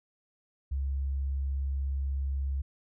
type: tone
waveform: sine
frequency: 68.3 Hz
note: C#2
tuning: 25 cents flat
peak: -28 dBFS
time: 0.71-2.62 s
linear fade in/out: 10 ms
effects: none